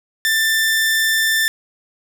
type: tone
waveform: sawtooth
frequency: 1778 Hz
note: A6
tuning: 18 cents sharp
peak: -11 dBFS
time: 0.25-1.48 s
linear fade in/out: 0 ms
effects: none